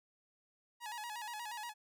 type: tone with vibrato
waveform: sawtooth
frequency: 900 Hz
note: A5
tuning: 39 cents sharp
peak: -38 dBFS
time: 0.8-1.74 s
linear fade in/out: 50 ms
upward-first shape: square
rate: 8.4 Hz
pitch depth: 100 cents each way
effects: none